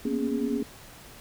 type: tone cluster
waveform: sine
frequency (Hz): 233.1 / 243.3 / 276.1 / 414.2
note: A#3 / B3 / C#4 / G#4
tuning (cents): 0 / -26 / -7 / -5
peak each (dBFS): -31 / -31 / -29 / -32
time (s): 0.05-0.63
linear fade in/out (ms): 5
effects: pink hiss -48 dBFS RMS until 1.2 s